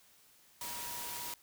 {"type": "tone in noise", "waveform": "sine", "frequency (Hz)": 960, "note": "B5", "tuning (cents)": -49, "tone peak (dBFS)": -47, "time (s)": [0.61, 1.34], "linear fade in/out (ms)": 2, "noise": "white", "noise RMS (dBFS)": -42, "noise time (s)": [0.61, 1.34], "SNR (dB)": -8, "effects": ["white hiss -64 dBFS RMS until 1.42 s"]}